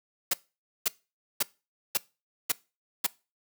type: noise bursts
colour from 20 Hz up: white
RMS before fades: -25 dBFS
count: 6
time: 0.31-3.066 s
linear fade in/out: 5 ms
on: 26 ms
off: 520 ms
effects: noise-tail reverb RT60 0.3 s tail -22 dB re dry + high-pass 150 Hz 12 dB/octave